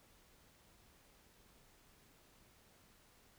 silence, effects pink hiss -67 dBFS RMS until 3.38 s

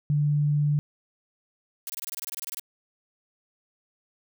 sine tone, 147.2 Hz, D3, 4 cents sharp, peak -20 dBFS, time 0.1-0.79 s, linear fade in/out 0 ms
blue noise bursts, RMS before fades -34 dBFS, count 15, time 1.87-2.596 s, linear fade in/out 0 ms, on 26 ms, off 24 ms
effects none

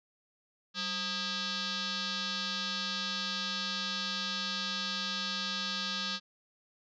sine tone with frequency modulation, 193.2 Hz, G3, 25 cents flat, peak -32 dBFS, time 0.74-6.2 s, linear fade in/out 50 ms, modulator 718 Hz, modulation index 6.7, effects none

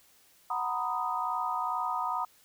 sine chord, B major seventh, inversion second, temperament equal with one note detuned, 740 / 932.3 / 994.6 / 1244.5 Hz, F#5 / A#5 / B5 / D#6, 0 / 0 / +12 / 0 cents, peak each -36 / -34 / -35 / -33 dBFS, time 0.5-2.25 s, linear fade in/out 5 ms, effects white hiss -62 dBFS RMS until 2.44 s

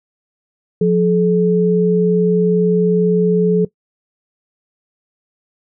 sine tone pair together, 177.6 / 428.9 Hz, F3 / A4, +29 / -44 cents, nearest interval octave + minor third, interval 1527 cents, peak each -13 dBFS, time 0.81-3.65 s, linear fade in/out 5 ms, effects noise-tail reverb RT60 0.1 s tail -19 dB re dry

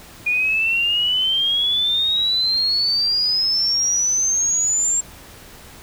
sine exponential sweep, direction up, 2431 to 7459 Hz, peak -16 dBFS, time 0.26-5.01 s, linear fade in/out 10 ms, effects pink hiss -42 dBFS RMS until 5.82 s

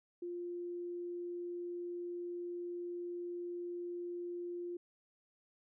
sine tone, 350 Hz, F4, 4 cents sharp, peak -39 dBFS, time 0.22-4.77 s, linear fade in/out 5 ms, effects none

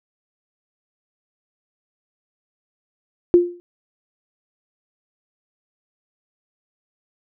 sine tone with exponential decay, 350.4 Hz, F4, 6 cents sharp, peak -5 dBFS, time 3.34-3.6 s, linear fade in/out 0 ms, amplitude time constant 56 ms, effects none

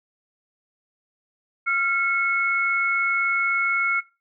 sine tone pair together, 1380.9 / 2192 Hz, F6 / C#7, -20 / -20 cents, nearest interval minor sixth, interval 800 cents, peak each -22 dBFS, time 1.66-4.01 s, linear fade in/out 20 ms, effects noise-tail reverb RT60 0.3 s tail -19 dB re dry

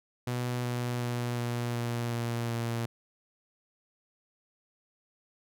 sawtooth tone with pitch steps, 123 / 121.94 / 120.89 / 119.84 / 118.81 / 117.79 / 116.77 Hz, B2 / B2 / B2 / A#2 / A#2 / A#2 / A#2, -7 / -22 / -37 / +48 / +33 / +18 / +3 cents, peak -26 dBFS, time 0.27-2.86 s, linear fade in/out 5 ms, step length 370 ms, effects none

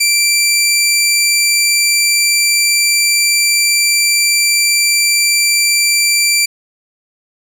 15% pulse tone, 2349 Hz, D7, in tune, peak -3 dBFS, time 0-6.46 s, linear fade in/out 10 ms, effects none

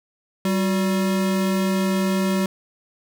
square tone pair together, 192.79 / 363.5 Hz, G3 / F#4, -29 / -31 cents, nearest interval major seventh, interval 1098 cents, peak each -20 / -28 dBFS, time 0.45-2.46 s, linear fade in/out 2 ms, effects none

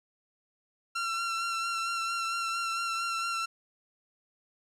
sawtooth tone with vibrato, 1359 Hz, F6, 48 cents flat, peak -26 dBFS, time 0.95-3.46 s, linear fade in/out 10 ms, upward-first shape sine, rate 4.4 Hz, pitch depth 23 cents each way, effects low-pass 8000 Hz 12 dB/octave + 11-bit

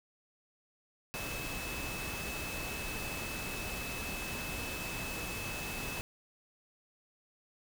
sine tone in noise, 2600 Hz, E7, 24 cents flat, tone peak -42 dBFS, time 1.14-6.01 s, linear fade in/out 0 ms, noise pink, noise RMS -40 dBFS, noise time 1.14-6.01 s, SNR -5 dB, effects none

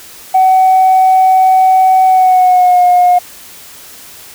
sine tone with pitch glide, 753 to 717.3 Hz, F#5 to F5, +30 to +46 cents, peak -3 dBFS, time 0.34-3.19 s, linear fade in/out 10 ms, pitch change -84 cents, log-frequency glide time 2.06-2.82 s, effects tanh soft clip ceiling -1 dBFS + white hiss -34 dBFS RMS until 4.34 s

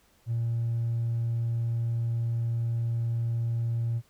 sine tone with hard clipping, 116.54 Hz, A#2, in tune, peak -26 dBFS, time 0.26-4.02 s, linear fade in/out 50 ms, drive 1 dB, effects pink hiss -64 dBFS RMS until 4.09 s

